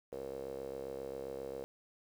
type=tone with band-pass filter; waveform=sawtooth; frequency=67.5 Hz; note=C#2; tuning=45 cents flat; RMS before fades=-43 dBFS; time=0.12-1.64 s; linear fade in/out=0 ms; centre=490 Hz; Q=7.1; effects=10-bit